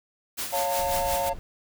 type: noise with tremolo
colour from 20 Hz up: white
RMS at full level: -30 dBFS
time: 0.37-1.3 s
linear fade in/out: 20 ms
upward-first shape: sine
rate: 5.6 Hz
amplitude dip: 60%
type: chord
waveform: triangle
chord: Db augmented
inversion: none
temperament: equal with one note detuned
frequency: 554.4 / 698.5 / 899 Hz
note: Db5 / F5 / A5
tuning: 0 / 0 / +37 cents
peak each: -27 dBFS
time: 0.52-1.34 s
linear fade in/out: 20 ms
type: noise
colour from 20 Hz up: brown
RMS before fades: -38 dBFS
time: 0.79-1.39 s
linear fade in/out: 0 ms
effects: none